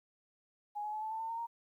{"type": "tone with pitch steps", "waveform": "sine", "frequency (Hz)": [831, 844.5, 858.3, 872.3, 886.5, 901, 915.7, 930.6], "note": ["G#5", "G#5", "A5", "A5", "A5", "A5", "A#5", "A#5"], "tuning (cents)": [1, 29, -43, -15, 13, 41, -31, -3], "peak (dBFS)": -36, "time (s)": [0.75, 1.47], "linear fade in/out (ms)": 20, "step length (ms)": 90, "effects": ["12-bit"]}